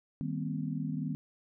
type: chord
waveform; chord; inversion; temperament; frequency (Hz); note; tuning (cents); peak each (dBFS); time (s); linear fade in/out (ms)
sine; C minor seventh; first; equal with one note detuned; 155.56 / 196 / 238.3 / 261.6; Eb3 / G3 / Bb3 / C4; 0 / 0 / +38 / 0; -35 / -39 / -39 / -38; 0.21-1.15; 0
effects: none